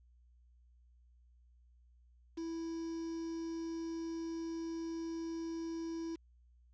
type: tone with quantisation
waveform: triangle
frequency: 329.6 Hz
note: E4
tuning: in tune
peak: -36 dBFS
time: 2.37-6.16 s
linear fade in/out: 10 ms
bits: 9
effects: added 60 Hz sine -62 dBFS peak until 6.73 s + resampled to 16000 Hz